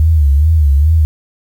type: tone with vibrato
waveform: sine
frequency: 75 Hz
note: D2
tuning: 37 cents sharp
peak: -6 dBFS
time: 0-1.05 s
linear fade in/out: 0 ms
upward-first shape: sine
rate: 2.4 Hz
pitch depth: 140 cents each way
effects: 7-bit